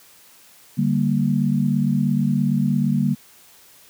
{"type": "chord", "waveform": "sine", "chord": "G minor", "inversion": "second", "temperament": "equal", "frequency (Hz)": [146.83, 196, 233.1], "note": ["D3", "G3", "Bb3"], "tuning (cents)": [0, 0, 0], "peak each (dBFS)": -21, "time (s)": [0.77, 3.15], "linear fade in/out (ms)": 20, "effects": ["white hiss -50 dBFS RMS until 3.89 s", "high-pass 60 Hz 12 dB/octave"]}